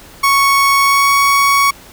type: tone with pitch glide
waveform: 30% pulse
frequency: 1108.7 to 1117.1 Hz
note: C#6 to C#6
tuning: 0 to +13 cents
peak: -6 dBFS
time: 0.23-1.71 s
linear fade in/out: 10 ms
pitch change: +13 cents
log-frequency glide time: 0.79-1.11 s
effects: pink hiss -39 dBFS RMS until 1.92 s